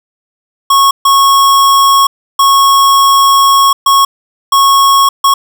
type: tone bursts at uneven times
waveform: square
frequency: 1100 Hz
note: C#6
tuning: 14 cents flat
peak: -5 dBFS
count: 6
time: 0.7-0.91 / 1.05-2.07 / 2.39-3.73 / 3.86-4.05 / 4.52-5.09 / 5.24-5.34 s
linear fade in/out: 5 ms
effects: none